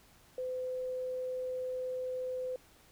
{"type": "tone", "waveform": "sine", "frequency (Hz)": 509, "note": "C5", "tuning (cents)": -48, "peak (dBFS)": -34, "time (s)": [0.38, 2.56], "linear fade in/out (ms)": 2, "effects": ["pink hiss -62 dBFS RMS until 2.91 s"]}